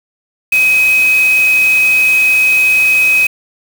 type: tone in noise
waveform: sine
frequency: 2531 Hz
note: D#7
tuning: 29 cents sharp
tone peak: -7 dBFS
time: 0.52-3.27 s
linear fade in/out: 5 ms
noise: white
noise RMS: -24 dBFS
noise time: 0.52-3.27 s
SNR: +14 dB
effects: none